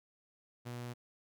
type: tone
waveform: sawtooth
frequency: 121.2 Hz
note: B2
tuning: 32 cents flat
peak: -37 dBFS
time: 0.65-0.94 s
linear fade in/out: 20 ms
effects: none